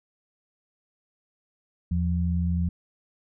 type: tone pair together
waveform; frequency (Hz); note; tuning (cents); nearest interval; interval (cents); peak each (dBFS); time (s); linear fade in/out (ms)
sine; 81.7 / 174.12; E2 / F3; -15 / -5; octave + minor second; 1310; -24 / -26; 1.91-2.69; 5
effects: none